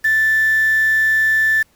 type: tone with quantisation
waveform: sine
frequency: 1760 Hz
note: A6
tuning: in tune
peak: -12 dBFS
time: 0.04-1.63 s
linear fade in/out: 10 ms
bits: 5
effects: pink hiss -57 dBFS RMS until 1.75 s